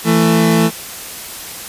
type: tone pair together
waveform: 30% pulse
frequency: 166.6 / 222.4 Hz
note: E3 / A3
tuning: +19 / +19 cents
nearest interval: perfect fourth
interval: 500 cents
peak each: -10 dBFS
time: 0.04-0.71 s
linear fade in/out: 50 ms
effects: white hiss -29 dBFS RMS until 1.68 s + resampled to 32000 Hz